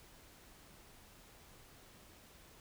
silence, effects pink hiss -60 dBFS RMS until 2.6 s

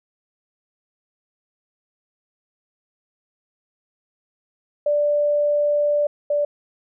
sine tone pair in turn, 587.3 / 584.5 Hz, D5 / D5, 0 / -8 cents, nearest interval unison, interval 8 cents, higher first, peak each -16 / -17 dBFS, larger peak first, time 4.86-6.07 / 6.3-6.45 s, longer first, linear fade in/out 5 ms, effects none

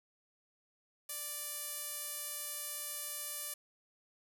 sawtooth tone with band-pass filter, 587.3 Hz, D5, in tune, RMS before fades -42 dBFS, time 1.09-3.54 s, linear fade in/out 5 ms, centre 12000 Hz, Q 1.6, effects none

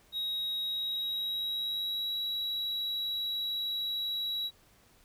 triangle tone with pitch glide, 3800 to 3889 Hz, A#7 to B7, +33 to -27 cents, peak -30 dBFS, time 0.12-4.51 s, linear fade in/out 50 ms, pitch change +40 cents, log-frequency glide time 0.62-2.17 s, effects pink hiss -63 dBFS RMS until 5.04 s

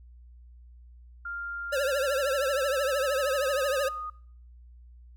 sine tone with pitch glide, 1396.9 to 1237.3 Hz, F6 to D#6, 0 to -10 cents, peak -33 dBFS, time 1.25-4.1 s, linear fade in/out 5 ms, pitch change -210 cents, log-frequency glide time 1.75-3.91 s
square tone with vibrato, 549 Hz, C#5, 17 cents flat, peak -26 dBFS, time 1.72-3.89 s, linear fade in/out 10 ms, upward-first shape triangle, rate 13 Hz, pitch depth 140 cents each way
effects noise-tail reverb RT60 0.5 s tail -20 dB re dry + added 60 Hz sine -48 dBFS peak until 5.16 s

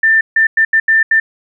sine tone bursts at uneven times, 1786 Hz, A6, 25 cents sharp, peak -7 dBFS, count 6, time 0.03-0.21 / 0.36-0.47 / 0.57-0.65 / 0.73-0.8 / 0.88-1.03 / 1.11-1.2 s, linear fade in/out 5 ms, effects none

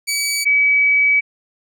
15% pulse / sine tone pair in turn, 2281 / 2281 Hz, C#7 / C#7, +49 / +49 cents, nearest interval unison, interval 0 cents, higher neither, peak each -11 / -11 dBFS, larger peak neither, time 0.07-0.45 / 0.45-1.21 s, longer second, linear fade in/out 20 ms, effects none

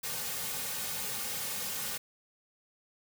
white noise with comb filter, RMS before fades -36 dBFS, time 0.03-1.98 s, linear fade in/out 10 ms, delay 3 ms, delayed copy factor -0.75, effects none

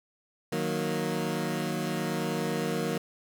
20% pulse chord, D# minor, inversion none, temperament equal, 155.56 / 185 / 233.1 Hz, D#3 / F#3 / A#3, 0 / 0 / 0 cents, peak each -28 dBFS, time 0.52-2.98 s, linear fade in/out 5 ms, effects none

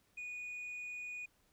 sine tone, 2463 Hz, D#7, 18 cents flat, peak -39 dBFS, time 0.17-1.26 s, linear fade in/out 10 ms, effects tanh soft clip ceiling -41 dBFS + pink hiss -73 dBFS RMS until 1.52 s

